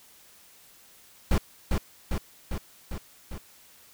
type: noise with echo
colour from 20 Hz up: brown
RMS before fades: -21 dBFS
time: 1.31-1.38 s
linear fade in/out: 2 ms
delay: 400 ms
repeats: 5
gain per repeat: -3 dB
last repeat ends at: 3.38 s
effects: white hiss -55 dBFS RMS until 3.93 s